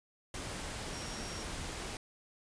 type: tone in noise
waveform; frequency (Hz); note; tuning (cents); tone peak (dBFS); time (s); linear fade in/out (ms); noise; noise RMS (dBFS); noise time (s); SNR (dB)
sine; 5588; F8; 0; -48; 0.93-1.43; 2; pink; -41; 0.34-1.97; -10
effects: resampled to 22050 Hz